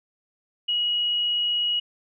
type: tone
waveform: sine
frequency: 2904 Hz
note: F#7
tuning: 33 cents flat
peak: -21 dBFS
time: 0.68-1.8 s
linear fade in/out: 10 ms
effects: none